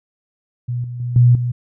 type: tone with level steps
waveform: sine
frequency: 121.9 Hz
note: B2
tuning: 22 cents flat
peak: -19 / -25 / -20 / -7 / -17 dBFS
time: 0.68-1.52 s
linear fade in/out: 10 ms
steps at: 0.84 / 1 / 1.16 / 1.35 s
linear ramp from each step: 2 ms
effects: none